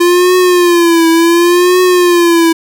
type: tone with vibrato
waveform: square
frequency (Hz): 346.7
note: F4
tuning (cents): -13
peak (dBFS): -6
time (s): 0-2.53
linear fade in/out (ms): 10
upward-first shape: triangle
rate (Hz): 0.69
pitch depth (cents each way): 100
effects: none